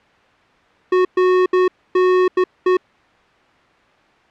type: tone bursts at uneven times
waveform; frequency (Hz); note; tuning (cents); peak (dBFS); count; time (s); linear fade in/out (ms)
square; 367.3; F#4; -13; -12; 6; 0.92-1.05 / 1.17-1.46 / 1.53-1.68 / 1.95-2.28 / 2.37-2.44 / 2.66-2.77; 5
effects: white hiss -52 dBFS RMS until 4.3 s + low-pass 2000 Hz 12 dB/octave